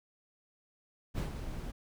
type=noise with ADSR envelope; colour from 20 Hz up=brown; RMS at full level=-32 dBFS; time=1.14-1.72 s; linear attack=43 ms; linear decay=110 ms; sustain=-8 dB; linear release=17 ms; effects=none